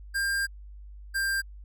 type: tone pair in turn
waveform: square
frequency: 1599 / 1588.9 Hz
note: G6 / G6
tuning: +34 / +23 cents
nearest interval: unison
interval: 11 cents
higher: first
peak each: -26 dBFS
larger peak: neither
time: 0.14-0.47 / 1.14-1.42 s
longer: first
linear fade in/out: 20 ms
effects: added 50 Hz sine -42 dBFS peak until 1.64 s